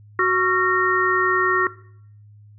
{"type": "harmonic tone with a mistuned harmonic", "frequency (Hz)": 370, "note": "F#4", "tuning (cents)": 0, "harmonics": [1, 3, 4, 5], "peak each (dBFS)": [-21, -21, -21, -21], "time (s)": [0.19, 1.67], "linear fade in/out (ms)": 2, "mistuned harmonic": 4, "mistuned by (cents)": -140, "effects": ["noise-tail reverb RT60 0.6 s tail -18 dB re dry", "added 104 Hz sine -44 dBFS peak until 2.58 s"]}